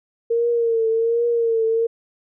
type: tone with vibrato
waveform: sine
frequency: 460.3 Hz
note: A#4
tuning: 22 cents flat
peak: -16 dBFS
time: 0.3-1.87 s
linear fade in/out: 10 ms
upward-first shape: triangle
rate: 1.3 Hz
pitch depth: 57 cents each way
effects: none